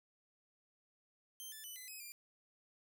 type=tone with pitch steps; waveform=5% pulse; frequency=3134 / 1750 / 2986 / 2021 / 2544 / 2392 Hz; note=G7 / A6 / F#7 / B6 / D#7 / D7; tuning=-1 / -10 / +15 / +39 / +38 / +31 cents; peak=-39 dBFS; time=1.4-2.12 s; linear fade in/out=0 ms; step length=120 ms; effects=none